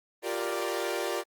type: chord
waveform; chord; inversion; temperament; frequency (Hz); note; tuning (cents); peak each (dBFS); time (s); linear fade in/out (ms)
sawtooth; G minor seventh; third; equal with one note detuned; 350.2 / 392 / 466.2 / 587.3; F4 / G4 / Bb4 / D5; +5 / 0 / 0 / 0; -31; 0.22-1.24; 50
effects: Opus 24 kbps